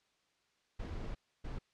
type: noise bursts at uneven times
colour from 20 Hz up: brown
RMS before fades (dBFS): -41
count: 2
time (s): 0.79-1.15 / 1.44-1.59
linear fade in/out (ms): 10
effects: white hiss -75 dBFS RMS until 1.73 s + low-pass 5000 Hz 12 dB/octave